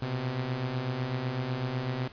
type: beating tone pair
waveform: sawtooth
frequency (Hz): 121.3 / 129.3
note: B2 / C3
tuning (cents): -31 / -20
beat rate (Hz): 8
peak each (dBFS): -32 / -27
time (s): 0.02-2.08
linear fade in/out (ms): 5
effects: pink hiss -51 dBFS RMS until 2.12 s + resampled to 11025 Hz